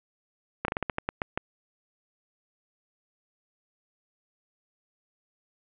slowing click train, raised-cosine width 0.5 ms, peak -12 dBFS, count 10, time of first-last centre 0.65-1.375 s, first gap 32 ms, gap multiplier 1.22, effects resampled to 8000 Hz + 9-bit

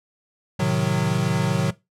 square chord, A diminished seventh, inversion none, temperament equal with one note detuned, 110 / 130.81 / 155.56 / 183.61 Hz, A2 / C3 / Eb3 / Gb3, 0 / 0 / 0 / -13 cents, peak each -28 / -26 / -25 / -24 dBFS, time 0.59-1.71 s, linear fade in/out 10 ms, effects noise-tail reverb RT60 0.2 s tail -18 dB re dry + low-pass 10000 Hz 12 dB/octave

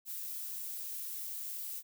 violet noise, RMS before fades -41 dBFS, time 0.05-1.83 s, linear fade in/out 50 ms, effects none

